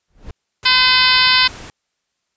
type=noise with exponential growth; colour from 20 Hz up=brown; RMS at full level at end=-27 dBFS; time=0.08-0.31 s; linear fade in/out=5 ms; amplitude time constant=50 ms
type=noise; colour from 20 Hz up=pink; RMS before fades=-35 dBFS; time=0.63-1.7 s; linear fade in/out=0 ms
type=harmonic tone; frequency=510 Hz; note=C5; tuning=44 cents flat; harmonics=2 / 3 / 4 / 5 / 6 / 7 / 8 / 9 / 10; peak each=-19 / -19 / -19 / -19 / -19 / -19 / -19 / -19 / -19 dBFS; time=0.65-1.48 s; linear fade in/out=10 ms
effects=white hiss -72 dBFS RMS until 2.36 s + resampled to 16000 Hz